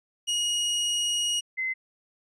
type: tone pair in turn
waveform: sawtooth / sine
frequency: 2885 / 2055 Hz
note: F#7 / C7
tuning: -44 / -32 cents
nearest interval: tritone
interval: 588 cents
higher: first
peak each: -21 / -26 dBFS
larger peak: first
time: 0.27-1.41 / 1.57-1.74 s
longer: first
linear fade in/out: 20 ms
effects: resampled to 24000 Hz